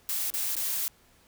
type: noise with dropouts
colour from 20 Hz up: blue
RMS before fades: -30 dBFS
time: 0.09-0.88 s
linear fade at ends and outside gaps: 0 ms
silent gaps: 0.302-0.339 / 0.553-0.566 s
effects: pink hiss -61 dBFS RMS until 1.27 s